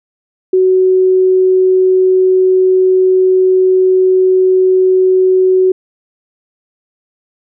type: tone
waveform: sine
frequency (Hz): 373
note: F#4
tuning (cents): +14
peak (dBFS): -6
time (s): 0.53-5.72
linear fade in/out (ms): 5
effects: none